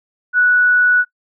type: tone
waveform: sine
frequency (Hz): 1474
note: F#6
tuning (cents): -7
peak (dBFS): -9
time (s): 0.33-1.05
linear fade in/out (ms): 50
effects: noise-tail reverb RT60 0.1 s tail -21 dB re dry